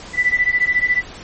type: beating tone pair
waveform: sine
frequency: 1975.5 / 1989.5 Hz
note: B6 / B6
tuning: 0 / +12 cents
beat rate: 14 Hz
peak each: -17 dBFS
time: 0.13-1.03 s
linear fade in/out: 50 ms
effects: pink hiss -36 dBFS RMS until 1.23 s + MP3 32 kbps